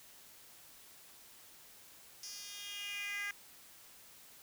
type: tone with high-pass filter sweep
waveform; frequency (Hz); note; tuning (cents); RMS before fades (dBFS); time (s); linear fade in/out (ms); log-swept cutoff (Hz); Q
10% pulse; 406.7; G#4; -36; -43; 2.23-3.31; 2; 5100 to 1800; 4.1
effects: white hiss -58 dBFS RMS until 4.42 s